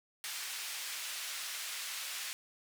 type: band-pass noise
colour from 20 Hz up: pink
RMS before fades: -41 dBFS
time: 0.24-2.33 s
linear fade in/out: 0 ms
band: 2000 to 13000 Hz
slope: 12 dB/octave
effects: none